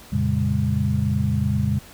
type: tone cluster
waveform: sine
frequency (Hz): 87.8 / 115.4 / 138.4 / 202.6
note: F2 / A#2 / C#3 / G#3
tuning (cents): +10 / -17 / -2 / -43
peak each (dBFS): -24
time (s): 0.12-1.79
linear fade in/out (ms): 10
effects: pink hiss -45 dBFS RMS until 1.93 s